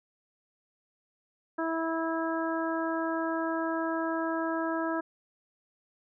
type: harmonic tone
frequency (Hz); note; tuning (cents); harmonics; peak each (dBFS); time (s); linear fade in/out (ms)
326.4; E4; -17; 1 / 2 / 3 / 4 / 5; -31 / -34 / -36 / -37 / -38; 1.58-5.01; 10
effects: none